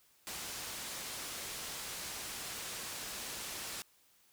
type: low-pass noise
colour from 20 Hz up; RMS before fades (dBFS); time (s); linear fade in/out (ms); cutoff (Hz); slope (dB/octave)
white; -43; 0.27-3.82; 0; 9600; 12
effects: white hiss -68 dBFS RMS until 4.32 s